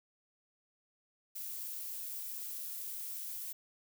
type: noise with amplitude modulation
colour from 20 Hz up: violet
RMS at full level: -40 dBFS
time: 1.35-3.53 s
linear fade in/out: 10 ms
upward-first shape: sine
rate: 297 Hz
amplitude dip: 45%
effects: none